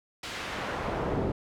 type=noise with band-pass filter sweep; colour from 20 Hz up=brown; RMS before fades=-32 dBFS; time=0.23-1.32 s; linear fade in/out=5 ms; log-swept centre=4100 to 360 Hz; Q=0.73; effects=none